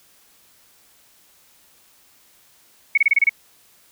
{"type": "tone bursts", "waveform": "sine", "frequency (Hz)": 2217, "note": "C#7", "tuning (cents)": 0, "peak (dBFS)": -11, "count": 7, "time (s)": [2.95, 3.294], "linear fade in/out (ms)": 5, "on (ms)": 26, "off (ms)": 27, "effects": ["white hiss -55 dBFS RMS until 3.91 s"]}